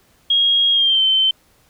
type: tone with pitch glide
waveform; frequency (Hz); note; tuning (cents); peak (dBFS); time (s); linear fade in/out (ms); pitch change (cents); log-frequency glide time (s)
sine; 3273 to 3089; G#7 to G7; -26 to -26; -12; 0.3-1.31; 5; -100; 0.72-1.03
effects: pink hiss -56 dBFS RMS until 1.69 s

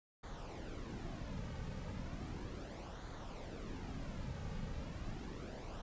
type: noise with flanger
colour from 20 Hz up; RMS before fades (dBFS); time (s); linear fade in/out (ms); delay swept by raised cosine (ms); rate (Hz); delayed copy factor
brown; -45; 0.23-5.82; 10; 0.37 to 2.97; 0.35; -0.55
effects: resampled to 16000 Hz

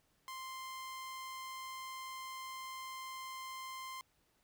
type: tone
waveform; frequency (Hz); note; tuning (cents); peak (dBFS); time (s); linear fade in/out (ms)
sawtooth; 1046.5; C6; 0; -40; 0.28-4.01; 0
effects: pink hiss -75 dBFS RMS until 4.43 s

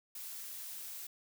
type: noise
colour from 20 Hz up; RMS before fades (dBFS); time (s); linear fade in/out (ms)
blue; -45; 0.15-1.07; 5
effects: none

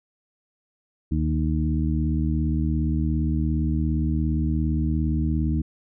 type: harmonic tone with a mistuned harmonic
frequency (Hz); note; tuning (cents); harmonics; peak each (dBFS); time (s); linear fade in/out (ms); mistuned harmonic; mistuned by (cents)
77.3; D#2; -11; 1 / 2 / 3 / 4; -23 / -26 / -28 / -29; 1.11-5.62; 10; 1; -59
effects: none

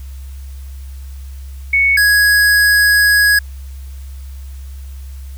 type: tone pair in turn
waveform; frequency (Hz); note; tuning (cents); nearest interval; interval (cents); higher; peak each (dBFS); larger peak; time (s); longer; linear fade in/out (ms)
sine / square; 2217 / 1664.7; C#7 / G#6; 0 / +4; perfect fourth; 496; first; -9; neither; 1.73-1.97 / 1.97-3.39; second; 5
effects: added 67 Hz sine -27 dBFS peak until 5.37 s + white hiss -47 dBFS RMS until 5.37 s

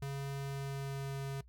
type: tone with pitch glide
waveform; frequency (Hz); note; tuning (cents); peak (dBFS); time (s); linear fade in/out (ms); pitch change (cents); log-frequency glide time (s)
square; 138.59 to 137.24; C#3 to C#3; 0 to -17; -38; 0.02-1.41; 5; -17; 0.34-1.18
effects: noise-tail reverb RT60 0.1 s tail -21 dB re dry + added 60 Hz sine -56 dBFS peak until 1.48 s

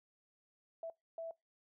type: tone bursts at uneven times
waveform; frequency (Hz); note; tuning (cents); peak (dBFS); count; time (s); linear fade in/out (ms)
sine; 659.3; E5; 0; -40; 2; 0.83-0.9 / 1.18-1.31; 2
effects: noise-tail reverb RT60 0.2 s tail -23 dB re dry

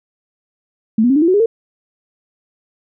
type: tone with pitch steps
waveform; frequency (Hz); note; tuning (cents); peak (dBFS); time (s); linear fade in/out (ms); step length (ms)
sine; 220 / 244.1 / 270.9 / 300.5 / 333.5 / 370 / 410.5 / 455.5; A3 / B3 / C#4 / D4 / E4 / F#4 / G#4 / A#4; 0 / -20 / -40 / +40 / +20 / 0 / -20 / -40; -9; 0.98-1.46; 5; 60
effects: none

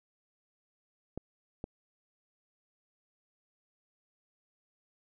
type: clicks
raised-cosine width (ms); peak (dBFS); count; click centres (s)
2; -24; 2; 1.176 / 1.641
effects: none

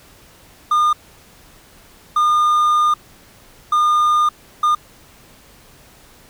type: tone bursts at uneven times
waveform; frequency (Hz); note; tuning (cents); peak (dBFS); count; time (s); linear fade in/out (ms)
triangle; 1214; D#6; -43; -10; 4; 0.71-0.93 / 2.16-2.94 / 3.72-4.29 / 4.63-4.75; 5
effects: pink hiss -47 dBFS RMS until 6.29 s

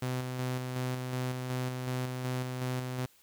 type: tone with tremolo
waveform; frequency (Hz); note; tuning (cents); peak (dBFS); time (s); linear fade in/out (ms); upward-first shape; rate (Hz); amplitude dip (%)
sawtooth; 127.2; C3; -48; -27; 0.02-3.06; 5; square; 2.7; 35
effects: white hiss -63 dBFS RMS until 3.22 s

